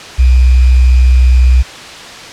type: tone with sample-and-hold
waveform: sine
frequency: 63 Hz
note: B1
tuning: 35 cents sharp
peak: -3 dBFS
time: 0.18-1.63 s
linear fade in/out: 20 ms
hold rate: 2450 Hz
effects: white hiss -28 dBFS RMS until 2.32 s + low-pass 5000 Hz 12 dB/octave